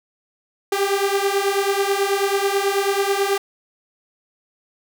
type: beating tone pair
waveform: sawtooth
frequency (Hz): 392 / 401.2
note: G4 / G4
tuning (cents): 0 / +40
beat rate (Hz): 9.2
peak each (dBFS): -17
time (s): 0.72-3.38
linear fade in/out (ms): 5
effects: none